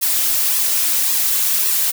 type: noise with flanger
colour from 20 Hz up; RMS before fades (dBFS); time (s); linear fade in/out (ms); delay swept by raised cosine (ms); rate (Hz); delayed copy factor
blue; -17; 0.01-1.92; 20; 1.3 to 5.3; 1.8; -0.95
effects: none